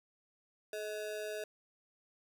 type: ring-modulated tone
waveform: square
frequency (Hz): 530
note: C5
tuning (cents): +22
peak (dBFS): -36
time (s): 0.73-1.44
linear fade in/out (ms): 2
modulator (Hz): 103
effects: none